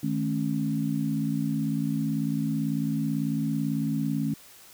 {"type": "tone cluster", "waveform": "sine", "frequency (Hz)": [155.7, 215.9, 273.9], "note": ["D#3", "A3", "C#4"], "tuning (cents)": [2, -33, -21], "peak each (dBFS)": -29, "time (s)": [0.03, 4.34], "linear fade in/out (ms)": 5, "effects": ["white hiss -51 dBFS RMS until 4.73 s"]}